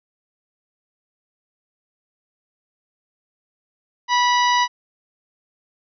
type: harmonic tone with a mistuned harmonic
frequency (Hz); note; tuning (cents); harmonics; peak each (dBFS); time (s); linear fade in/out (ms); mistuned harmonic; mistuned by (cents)
979; B5; -15; 1 / 2 / 3 / 4 / 5 / 6; -16 / -22 / -26 / -28 / -30 / -32; 4.08-4.68; 50; 4; -19
effects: none